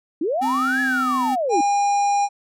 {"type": "linear two-way sweep", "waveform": "sine", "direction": "up then down", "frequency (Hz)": [281.8, 1720, 281.8], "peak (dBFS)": -19, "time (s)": [0.21, 1.61], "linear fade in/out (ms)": 5, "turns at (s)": 0.81}
{"type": "tone with pitch glide", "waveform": "square", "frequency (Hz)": [260, 255.5], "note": ["C4", "C4"], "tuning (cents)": [-11, -41], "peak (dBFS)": -24, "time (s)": [0.41, 1.36], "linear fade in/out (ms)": 20, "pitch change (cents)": -30, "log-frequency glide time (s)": [0.82, 1.12]}
{"type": "harmonic tone", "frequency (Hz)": 810, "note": "G#5", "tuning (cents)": -43, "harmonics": [1, 3, 5, 7, 9, 10], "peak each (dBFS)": [-16, -34, -42, -35, -39, -41], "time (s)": [1.49, 2.29], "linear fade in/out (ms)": 50}
{"effects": []}